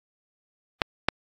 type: clicks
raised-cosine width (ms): 0.3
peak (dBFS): -3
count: 2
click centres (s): 0.818 / 1.086
effects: AAC 64 kbps